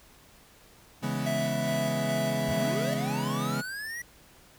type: chord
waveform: 40% pulse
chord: C# minor seventh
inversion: none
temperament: equal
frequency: 138.59 / 164.81 / 207.7 / 246.9 Hz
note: C#3 / E3 / G#3 / B3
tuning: 0 / 0 / 0 / 0 cents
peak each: -32 / -35 / -33 / -34 dBFS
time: 1.02-3.62 s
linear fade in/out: 20 ms
type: tone with tremolo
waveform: square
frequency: 659.3 Hz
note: E5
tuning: in tune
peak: -30 dBFS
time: 1.26-2.94 s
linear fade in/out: 5 ms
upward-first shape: square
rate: 2.4 Hz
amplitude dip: 25%
type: linear sweep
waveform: square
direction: up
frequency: 50.2 to 1957 Hz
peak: -35 dBFS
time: 2.48-4.02 s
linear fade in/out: 5 ms
effects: pink hiss -56 dBFS RMS until 4.58 s